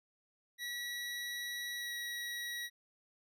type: tone with pitch glide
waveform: 25% pulse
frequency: 1932 to 1916.4 Hz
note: B6 to A#6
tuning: -39 to +47 cents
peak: -35 dBFS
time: 0.58-2.7 s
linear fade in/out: 50 ms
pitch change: -14 cents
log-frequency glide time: 1.76-1.93 s
effects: none